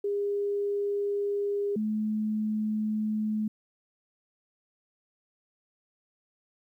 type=tone pair in turn; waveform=sine; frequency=405.5 / 214.8 Hz; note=G#4 / A3; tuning=-41 / -41 cents; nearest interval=major seventh; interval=1100 cents; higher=first; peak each=-26 dBFS; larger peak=neither; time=0.04-1.76 / 1.76-3.48 s; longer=neither; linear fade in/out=5 ms; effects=11-bit